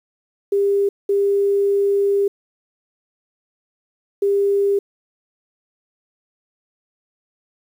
sine tone bursts at uneven times, 400 Hz, G4, 35 cents sharp, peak -14 dBFS, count 3, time 0.52-0.89 / 1.09-2.28 / 4.22-4.79 s, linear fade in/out 5 ms, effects 8-bit

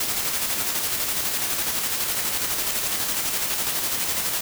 white noise with tremolo, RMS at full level -24 dBFS, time 0-4.41 s, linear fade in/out 5 ms, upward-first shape square, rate 12 Hz, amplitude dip 30%, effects none

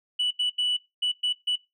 sine tone bursts at uneven times, 2960 Hz, F#7, in tune, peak -20 dBFS, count 6, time 0.19-0.31 / 0.39-0.5 / 0.58-0.77 / 1.02-1.12 / 1.23-1.33 / 1.47-1.56 s, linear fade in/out 10 ms, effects noise-tail reverb RT60 0.2 s tail -19 dB re dry + tanh soft clip ceiling -20 dBFS

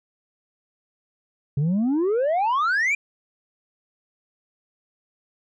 sine exponential sweep, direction up, 134.8 to 2433 Hz, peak -16 dBFS, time 1.57-2.95 s, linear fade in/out 5 ms, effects tanh soft clip ceiling -18 dBFS

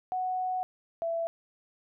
sine tone pair in turn, 740 / 666.9 Hz, F#5 / E5, 0 / +20 cents, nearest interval major second, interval 180 cents, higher first, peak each -28 dBFS, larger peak neither, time 0.12-0.63 / 1.02-1.27 s, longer first, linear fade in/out 0 ms, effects none

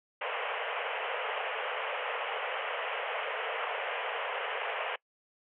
pink band-pass noise, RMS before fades -35 dBFS, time 0.21-4.96 s, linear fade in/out 5 ms, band 440 to 3100 Hz, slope 96 dB/octave, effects noise-tail reverb RT60 0.1 s tail -24 dB re dry

